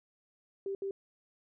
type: tone bursts at uneven times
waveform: sine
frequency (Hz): 392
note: G4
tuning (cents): 0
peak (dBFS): -33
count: 2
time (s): 0.66-0.75 / 0.82-0.91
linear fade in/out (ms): 2
effects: none